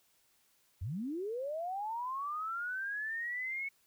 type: linear sweep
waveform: sine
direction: up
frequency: 74.3 to 2217 Hz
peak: -35 dBFS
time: 0.81-3.69 s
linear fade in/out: 10 ms
effects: white hiss -71 dBFS RMS until 3.86 s